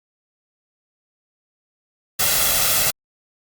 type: noise with comb filter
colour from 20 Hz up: white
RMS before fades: -18 dBFS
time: 2.19-2.91 s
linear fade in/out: 10 ms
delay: 1.5 ms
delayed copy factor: +0.6
effects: Opus 48 kbps